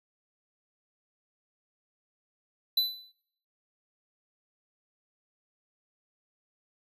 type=tone with exponential decay; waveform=square; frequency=3996 Hz; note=B7; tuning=20 cents sharp; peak=-21 dBFS; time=2.77-3.12 s; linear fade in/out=5 ms; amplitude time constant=74 ms; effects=noise-tail reverb RT60 0.6 s tail -17 dB re dry + resampled to 32000 Hz